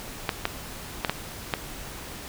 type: clicks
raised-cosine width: 0.3 ms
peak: -7 dBFS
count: 5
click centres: 0.292 / 0.454 / 1.048 / 1.096 / 1.538 s
effects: pink hiss -39 dBFS RMS until 2.28 s